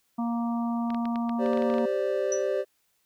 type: harmonic tone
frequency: 234.2 Hz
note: A#3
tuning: 8 cents sharp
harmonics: 1 / 3 / 4 / 5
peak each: -26 / -36 / -38 / -40 dBFS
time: 0.18-1.86 s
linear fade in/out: 10 ms
type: clicks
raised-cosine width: 0.3 ms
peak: -23 dBFS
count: 12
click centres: 0.904 / 0.946 / 1.055 / 1.158 / 1.294 / 1.461 / 1.533 / 1.574 / 1.622 / 1.701 / 1.74 / 1.783 s
type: chord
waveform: triangle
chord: G suspended fourth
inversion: none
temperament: just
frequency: 392 / 522.7 / 588 Hz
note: G4 / C5 / D5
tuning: 0 / -2 / +2 cents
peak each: -27 dBFS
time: 1.38-2.65 s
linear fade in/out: 50 ms
type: tone with exponential decay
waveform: sine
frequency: 5920 Hz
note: F#8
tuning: in tune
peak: -26 dBFS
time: 2.32-2.47 s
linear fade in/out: 2 ms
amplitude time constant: 31 ms
effects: white hiss -71 dBFS RMS until 3.05 s